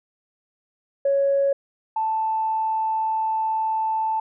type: tone pair in turn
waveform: sine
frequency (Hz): 555 / 881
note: C#5 / A5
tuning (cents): +2 / +2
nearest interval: minor sixth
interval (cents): 800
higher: second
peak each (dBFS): -16 / -20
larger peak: first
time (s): 1.05-1.53 / 1.96-4.2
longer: second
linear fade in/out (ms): 5
effects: tanh soft clip ceiling -12 dBFS